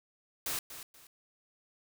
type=noise with echo; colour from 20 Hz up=white; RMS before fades=-35 dBFS; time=0.46-0.59 s; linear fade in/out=2 ms; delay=240 ms; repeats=2; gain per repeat=-11 dB; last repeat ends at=1.07 s; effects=none